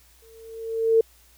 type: tone with exponential growth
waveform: sine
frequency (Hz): 451.2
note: A4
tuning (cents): +44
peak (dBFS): -12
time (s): 0.22-1.01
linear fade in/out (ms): 5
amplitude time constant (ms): 170
effects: added 60 Hz sine -57 dBFS peak until 1.37 s + white hiss -57 dBFS RMS until 1.37 s